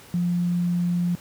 sine tone, 175.2 Hz, F3, 6 cents sharp, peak -20 dBFS, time 0.14-1.15 s, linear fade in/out 0 ms, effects pink hiss -47 dBFS RMS until 1.2 s + high-pass 80 Hz 12 dB/octave

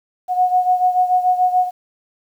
sine beating tone pair, 729 / 735.9 Hz, F#5 / F#5, -26 / -10 cents, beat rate 6.9 Hz, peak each -14 / -19 dBFS, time 0.28-1.71 s, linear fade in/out 50 ms, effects 8-bit

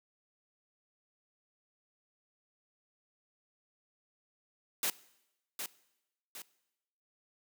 white noise with echo, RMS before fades -32 dBFS, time 4.83-4.9 s, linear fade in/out 2 ms, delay 760 ms, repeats 2, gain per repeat -7 dB, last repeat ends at 6.42 s, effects noise-tail reverb RT60 0.9 s tail -20 dB re dry + high-pass 200 Hz 12 dB/octave

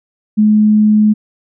sine tone, 212.7 Hz, G#3, 42 cents sharp, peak -6 dBFS, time 0.37-1.14 s, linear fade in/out 20 ms, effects none

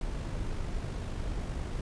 brown noise with amplitude modulation, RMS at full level -33 dBFS, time 0.01-1.81 s, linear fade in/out 2 ms, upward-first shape sine, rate 50.6 Hz, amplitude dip 30%, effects resampled to 22050 Hz

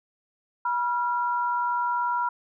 sine tone pair together, 970.3 / 1379 Hz, B5 / F6, -31 / -22 cents, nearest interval tritone, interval 609 cents, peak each -24 / -29 dBFS, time 0.65-2.29 s, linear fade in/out 5 ms, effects none

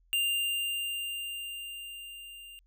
square tone with level ramp, 2794 Hz, F7, in tune, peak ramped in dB -26 to -47 dBFS, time 0.13-2.59 s, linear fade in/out 0 ms, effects added 42 Hz sine -62 dBFS peak until 2.66 s

